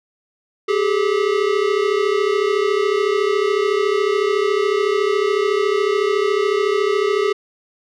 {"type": "tone pair together", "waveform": "square", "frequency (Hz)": [392, 425.9], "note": ["G4", "G#4"], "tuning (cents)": [0, 44], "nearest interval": "minor second", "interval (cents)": 144, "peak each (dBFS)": -19, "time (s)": [0.68, 7.33], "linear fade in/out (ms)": 10, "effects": ["low-pass 4000 Hz 12 dB/octave"]}